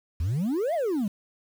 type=exponential two-way sweep; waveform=sine; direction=up then down; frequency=73.42 to 716 to 188.2 Hz; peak=-21 dBFS; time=0.2-1.08 s; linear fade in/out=5 ms; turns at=0.74 s; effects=tanh soft clip ceiling -23 dBFS + 8-bit